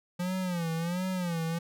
square tone with vibrato, 174.6 Hz, F3, in tune, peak -30 dBFS, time 0.19-1.59 s, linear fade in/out 10 ms, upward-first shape sine, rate 1.4 Hz, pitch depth 120 cents each way, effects none

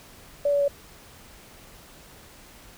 sine tone with pitch steps, 575 / 570.7 / 566.4 Hz, D5 / D5 / C#5, -37 / -50 / +37 cents, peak -19 dBFS, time 0.45-0.681 s, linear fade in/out 5 ms, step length 77 ms, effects pink hiss -49 dBFS RMS until 2.77 s

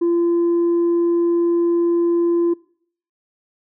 sine tone with tanh clipping, 342.2 Hz, F4, 35 cents flat, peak -15 dBFS, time 0.01-2.54 s, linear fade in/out 10 ms, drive 1 dB, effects noise-tail reverb RT60 0.6 s tail -23 dB re dry

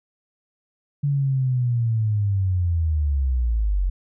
sine linear sweep, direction down, 144.5 to 43.65 Hz, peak -18 dBFS, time 1.03-3.9 s, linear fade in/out 10 ms, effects none

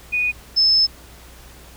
sine tone pair in turn, 2471 / 5236 Hz, D#7 / E8, -13 / -13 cents, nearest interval octave + minor second, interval 1300 cents, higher second, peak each -17 / -12 dBFS, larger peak second, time 0.12-0.32 / 0.56-0.87 s, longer second, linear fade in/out 20 ms, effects added 60 Hz sine -44 dBFS peak until 1.76 s + pink hiss -45 dBFS RMS until 1.76 s

